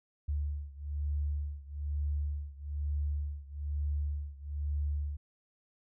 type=beating tone pair; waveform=sine; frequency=72.6 / 73.7 Hz; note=D2 / D2; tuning=-19 / +7 cents; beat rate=1.1 Hz; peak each=-34 / -36 dBFS; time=0.28-5.17 s; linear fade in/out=10 ms; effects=none